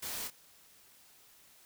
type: noise with echo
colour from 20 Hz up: white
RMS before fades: -40 dBFS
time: 0.02-0.28 s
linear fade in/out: 10 ms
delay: 25 ms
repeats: 1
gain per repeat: -6 dB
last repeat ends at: 0.305 s
effects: white hiss -61 dBFS RMS until 1.65 s